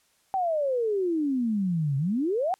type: exponential two-way sweep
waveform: sine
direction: down then up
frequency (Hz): 784 to 133 to 784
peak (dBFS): -23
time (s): 0.34-2.54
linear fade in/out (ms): 0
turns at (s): 1.97
effects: white hiss -66 dBFS RMS until 2.59 s + low-pass 11000 Hz 12 dB/octave